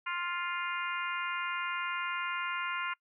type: harmonic tone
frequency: 350 Hz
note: F4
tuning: 4 cents sharp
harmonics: 3 / 4 / 5 / 6 / 7 / 8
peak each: -37 / -37 / -44 / -40 / -42 / -43 dBFS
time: 0.06-2.94 s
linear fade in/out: 10 ms
effects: noise-tail reverb RT60 0.1 s tail -24 dB re dry